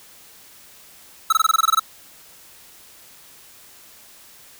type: tone bursts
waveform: square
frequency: 1303 Hz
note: E6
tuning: 20 cents flat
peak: -13 dBFS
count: 11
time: 1.3-1.796 s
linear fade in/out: 5 ms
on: 26 ms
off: 21 ms
effects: white hiss -47 dBFS RMS until 4.59 s